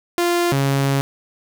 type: tone pair in turn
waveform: sawtooth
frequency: 347.4 / 137.87 Hz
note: F4 / C#3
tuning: -9 / -9 cents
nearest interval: octave + major third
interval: 1600 cents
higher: first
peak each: -12 dBFS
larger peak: neither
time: 0.18-0.52 / 0.52-1.01 s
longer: second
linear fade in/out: 0 ms
effects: none